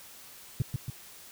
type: tone with echo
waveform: sine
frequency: 125.9 Hz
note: B2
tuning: 34 cents sharp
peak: -20 dBFS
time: 0.6-0.62 s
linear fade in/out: 2 ms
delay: 140 ms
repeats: 2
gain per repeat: -5 dB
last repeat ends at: 0.9 s
effects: tanh soft clip ceiling -22 dBFS + white hiss -50 dBFS RMS until 1.31 s